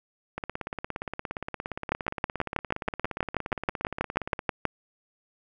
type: two click trains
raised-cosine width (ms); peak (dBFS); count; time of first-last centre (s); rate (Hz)
0.5; -9 / -17; 18 / 70; 1.92-4.653 / 0.38-4.392; 6.22 / 17.2
effects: none